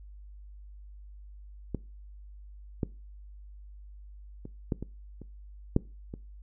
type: clicks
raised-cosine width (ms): 3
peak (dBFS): -18 / -15 / -27 / -15 / -23 / -30 / -9 / -25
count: 8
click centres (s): 1.747 / 2.832 / 4.454 / 4.722 / 4.826 / 5.217 / 5.764 / 6.139
effects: noise-tail reverb RT60 0.3 s tail -21 dB re dry + added 50 Hz sine -45 dBFS peak until 6.42 s